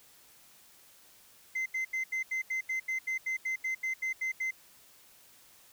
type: tone bursts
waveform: sine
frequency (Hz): 2067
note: C7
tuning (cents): -22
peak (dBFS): -27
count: 16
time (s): 1.55-4.51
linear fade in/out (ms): 10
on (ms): 110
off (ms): 80
effects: tanh soft clip ceiling -29 dBFS + white hiss -59 dBFS RMS until 5.72 s